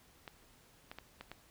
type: clicks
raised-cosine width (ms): 0.3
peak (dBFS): -29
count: 5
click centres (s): 0.278 / 0.915 / 0.986 / 1.21 / 1.316
effects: pink hiss -64 dBFS RMS until 1.5 s